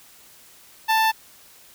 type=tone with notch filter; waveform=sawtooth; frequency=885 Hz; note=A5; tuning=10 cents sharp; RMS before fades=-19 dBFS; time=0.88-1.12 s; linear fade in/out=20 ms; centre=7600 Hz; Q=1.2; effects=white hiss -50 dBFS RMS until 1.74 s